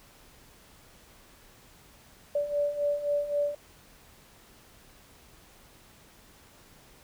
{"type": "beating tone pair", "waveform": "sine", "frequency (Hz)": [578, 581.8], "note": ["D5", "D5"], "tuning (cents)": [-28, -16], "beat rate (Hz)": 3.8, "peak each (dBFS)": [-32, -27], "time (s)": [2.35, 3.55], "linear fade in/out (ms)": 5, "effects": ["pink hiss -56 dBFS RMS until 7.03 s"]}